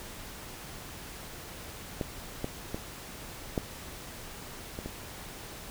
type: clicks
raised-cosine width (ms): 2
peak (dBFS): -17 / -18 / -20 / -14 / -23 / -23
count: 6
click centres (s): 2.012 / 2.444 / 2.745 / 3.578 / 4.789 / 4.86
effects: pink hiss -44 dBFS RMS until 5.7 s